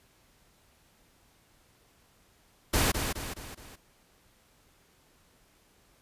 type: noise with echo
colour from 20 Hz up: pink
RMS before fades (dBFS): -25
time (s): 2.73-2.92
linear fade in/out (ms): 10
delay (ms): 210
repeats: 4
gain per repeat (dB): -6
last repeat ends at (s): 3.76
effects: pink hiss -64 dBFS RMS until 6.01 s + resampled to 32000 Hz